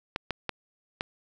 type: clicks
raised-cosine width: 0.3 ms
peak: -13 dBFS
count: 4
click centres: 0.161 / 0.307 / 0.493 / 1.009 s
effects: none